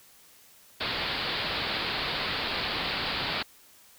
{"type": "low-pass noise", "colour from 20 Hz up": "white", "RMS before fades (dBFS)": -31, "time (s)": [0.8, 3.43], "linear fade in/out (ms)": 10, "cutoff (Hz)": 4700, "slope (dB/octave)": 96, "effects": ["white hiss -56 dBFS RMS until 3.98 s"]}